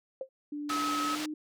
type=tone with exponential decay; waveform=sine; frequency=528 Hz; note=C5; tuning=16 cents sharp; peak=-29 dBFS; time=0.21-0.29 s; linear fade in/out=2 ms; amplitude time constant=17 ms
type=tone with pitch glide; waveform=sine; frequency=293.7 to 305.1 Hz; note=D4 to D#4; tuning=0 to -34 cents; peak=-34 dBFS; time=0.52-1.34 s; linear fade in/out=5 ms; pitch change=+66 cents; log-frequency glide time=1.08-1.22 s
type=band-pass noise; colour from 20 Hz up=white; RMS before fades=-38 dBFS; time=0.69-1.26 s; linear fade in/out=5 ms; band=190 to 4900 Hz; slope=12 dB/octave
type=tone; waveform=sine; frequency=1285 Hz; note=E6; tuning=45 cents flat; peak=-30 dBFS; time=0.7-1.15 s; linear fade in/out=0 ms
effects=none